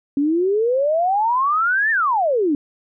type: exponential two-way sweep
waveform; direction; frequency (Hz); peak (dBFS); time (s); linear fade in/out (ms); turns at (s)
sine; up then down; 274.6 to 1833 to 274.6; -15; 0.17-2.55; 2; 1.91
effects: none